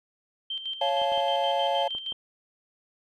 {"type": "tone with tremolo", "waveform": "sine", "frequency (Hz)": 3136, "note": "G7", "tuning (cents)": 0, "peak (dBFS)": -29, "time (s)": [0.5, 2.13], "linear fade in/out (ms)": 5, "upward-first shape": "square", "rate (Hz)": 6.4, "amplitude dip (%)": 60}
{"type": "chord", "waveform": "triangle", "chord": "Db augmented", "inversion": "none", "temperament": "just", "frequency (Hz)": [554.4, 693, 866.2], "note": ["Db5", "F5", "A5"], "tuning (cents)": [0, -14, -27], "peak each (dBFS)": -26, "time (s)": [0.81, 1.88], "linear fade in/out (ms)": 5}
{"type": "clicks", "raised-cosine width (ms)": 1, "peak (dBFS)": -30, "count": 5, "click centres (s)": [1.017, 1.12, 1.177, 1.95, 2.122]}
{"effects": []}